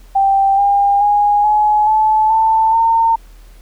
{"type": "tone with pitch steps", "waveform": "sine", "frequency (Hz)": [784, 803.7, 823.9, 844.7, 865.9, 887.7, 910], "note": ["G5", "G5", "G#5", "G#5", "A5", "A5", "A#5"], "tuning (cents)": [0, 43, -14, 29, -28, 15, -42], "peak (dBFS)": -9, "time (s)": [0.15, 3.16], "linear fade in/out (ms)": 10, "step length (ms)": 430, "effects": ["added 40 Hz sine -37 dBFS peak until 3.61 s", "pink hiss -50 dBFS RMS until 3.61 s"]}